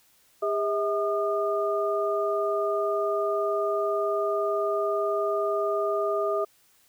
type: tone cluster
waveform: sine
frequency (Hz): 404.9 / 643 / 1216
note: G#4 / E5 / D#6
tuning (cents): -44 / -43 / -40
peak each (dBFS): -27 / -27 / -30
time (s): 0.42-6.45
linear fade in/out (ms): 10
effects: white hiss -62 dBFS RMS until 6.88 s